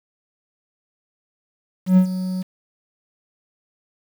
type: tone with ADSR envelope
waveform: triangle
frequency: 185.1 Hz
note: F#3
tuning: 1 cent sharp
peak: -6 dBFS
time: 1.86-2.43 s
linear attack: 110 ms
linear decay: 90 ms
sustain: -14 dB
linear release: 13 ms
effects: 7-bit